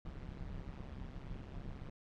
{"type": "noise with amplitude modulation", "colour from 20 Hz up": "brown", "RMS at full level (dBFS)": -42, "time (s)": [0.05, 1.9], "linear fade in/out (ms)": 5, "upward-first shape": "sine", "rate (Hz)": 134, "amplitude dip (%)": 95, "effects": ["low-pass 4000 Hz 12 dB/octave"]}